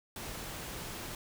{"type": "noise", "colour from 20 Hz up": "pink", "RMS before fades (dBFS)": -42, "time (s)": [0.16, 1.15], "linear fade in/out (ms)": 2, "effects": []}